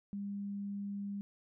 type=tone; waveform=sine; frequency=201 Hz; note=G3; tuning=44 cents sharp; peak=-37 dBFS; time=0.13-1.21 s; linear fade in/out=0 ms; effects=none